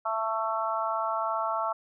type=harmonic tone; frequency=222.1 Hz; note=A3; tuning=16 cents sharp; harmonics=3 / 4 / 5 / 6; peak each=-32 / -32 / -32 / -32 dBFS; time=0.05-1.73 s; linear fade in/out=10 ms; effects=none